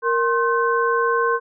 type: tone cluster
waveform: sine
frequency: 466.1 / 1059 / 1526 Hz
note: A#4 / C6 / G6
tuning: 0 / +21 / -47 cents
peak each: -20 / -20 / -23 dBFS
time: 0.02-1.4 s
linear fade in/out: 50 ms
effects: none